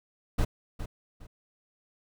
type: noise with echo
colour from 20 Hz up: brown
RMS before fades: -24 dBFS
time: 0.38-0.45 s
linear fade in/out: 10 ms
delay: 410 ms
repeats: 2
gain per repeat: -11 dB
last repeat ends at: 1.27 s
effects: none